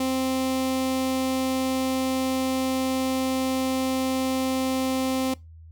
sawtooth tone with notch filter, 261.6 Hz, C4, in tune, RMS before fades -25 dBFS, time 0-5.34 s, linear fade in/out 5 ms, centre 1600 Hz, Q 1.8, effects noise-tail reverb RT60 0.2 s tail -21 dB re dry + added 81 Hz sine -43 dBFS peak until 5.71 s

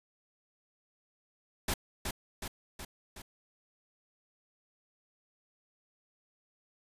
pink noise with echo, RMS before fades -31 dBFS, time 1.68-1.74 s, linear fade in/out 5 ms, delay 370 ms, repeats 4, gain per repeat -4 dB, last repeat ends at 3.22 s, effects resampled to 32000 Hz

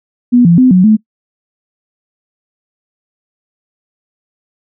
sine tone with pitch steps, 244.2 / 170.5 / 255.5 / 183.2 / 216.2 Hz, B3 / F3 / C4 / F#3 / A3, -19 / -41 / -41 / -17 / -30 cents, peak -3 dBFS, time 0.32-0.97 s, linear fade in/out 20 ms, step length 130 ms, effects noise-tail reverb RT60 0.1 s tail -23 dB re dry

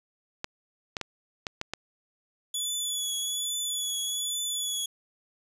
clicks, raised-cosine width 0.2 ms, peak -14 dBFS, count 6, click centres 0.444 / 0.968 / 1.013 / 1.468 / 1.614 / 1.736 s
20% pulse tone with vibrato, 3422 Hz, A7, 49 cents flat, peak -23 dBFS, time 2.54-4.86 s, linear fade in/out 5 ms, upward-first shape triangle, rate 1.2 Hz, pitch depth 39 cents each way
effects none

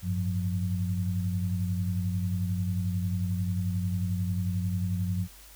sine tone cluster, 95.6 / 106.8 / 178 Hz, G2 / G#2 / F3, -43 / +49 / +33 cents, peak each -28 / -37 / -31 dBFS, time 0.02-5.28 s, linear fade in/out 50 ms, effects added 50 Hz sine -52 dBFS peak until 5.55 s + white hiss -52 dBFS RMS until 5.55 s

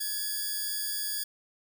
5% pulse tone pair together, 1688 / 4774 Hz, G#6 / D8, +28 / +28 cents, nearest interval octave + tritone, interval 1800 cents, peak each -25 dBFS, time 0-1.24 s, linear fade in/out 10 ms, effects none

